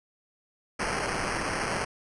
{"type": "noise with sample-and-hold", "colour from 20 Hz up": "white", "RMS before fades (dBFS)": -30, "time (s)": [0.79, 1.85], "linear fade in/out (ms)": 10, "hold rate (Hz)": 3675, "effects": ["resampled to 24000 Hz"]}